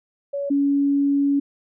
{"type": "tone pair in turn", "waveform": "sine", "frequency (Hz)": [563, 281.5], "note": ["C#5", "C#4"], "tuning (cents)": [27, 27], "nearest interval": "octave", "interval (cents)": 1200, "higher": "first", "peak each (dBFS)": [-23, -16], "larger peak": "second", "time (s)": [[0.33, 0.5], [0.5, 1.4]], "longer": "second", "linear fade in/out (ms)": 10, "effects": []}